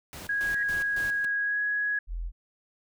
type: noise with tremolo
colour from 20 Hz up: pink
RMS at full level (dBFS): -41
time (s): 0.13-1.25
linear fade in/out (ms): 0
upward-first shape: square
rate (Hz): 3.6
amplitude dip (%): 80
type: tone with pitch glide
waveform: sine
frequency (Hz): 1651 to 1671.1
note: G#6 to G#6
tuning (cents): -11 to +10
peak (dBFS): -25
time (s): 0.29-1.99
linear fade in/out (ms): 5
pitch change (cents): +21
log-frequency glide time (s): 1.42-1.6
type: tone with exponential growth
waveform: sine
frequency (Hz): 1900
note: A#6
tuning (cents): +33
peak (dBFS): -29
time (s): 0.41-0.63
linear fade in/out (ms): 2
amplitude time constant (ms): 46
type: tone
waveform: sine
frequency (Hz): 42.46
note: F1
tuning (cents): -48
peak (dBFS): -30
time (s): 2.07-2.32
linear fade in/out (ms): 50
effects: none